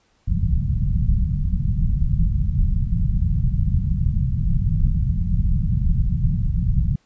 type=low-pass noise; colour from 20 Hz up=pink; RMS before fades=-19 dBFS; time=0.27-6.96 s; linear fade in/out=5 ms; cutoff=180 Hz; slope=48 dB/octave; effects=pink hiss -63 dBFS RMS until 7.05 s + resampled to 16000 Hz